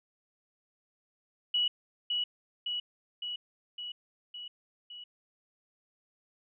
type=tone with echo; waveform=sine; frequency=2932 Hz; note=F#7; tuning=16 cents flat; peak=-25 dBFS; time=1.54-1.68 s; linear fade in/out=5 ms; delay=560 ms; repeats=6; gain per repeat=-3 dB; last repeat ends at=5.04 s; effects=none